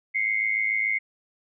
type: tone pair together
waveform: sine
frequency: 2085 / 2192 Hz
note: C7 / C#7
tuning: -7 / -20 cents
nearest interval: minor second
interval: 87 cents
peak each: -24 / -26 dBFS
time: 0.14-0.99 s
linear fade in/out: 20 ms
effects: none